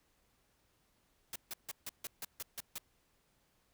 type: noise bursts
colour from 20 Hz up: white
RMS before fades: -42 dBFS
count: 9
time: 1.33-2.782 s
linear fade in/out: 2 ms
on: 28 ms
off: 150 ms
effects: pink hiss -74 dBFS RMS until 3.73 s